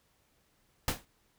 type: noise with exponential decay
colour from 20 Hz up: pink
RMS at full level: -26 dBFS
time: 0.88-1.05 s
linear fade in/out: 2 ms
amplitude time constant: 35 ms
effects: pink hiss -71 dBFS RMS until 1.38 s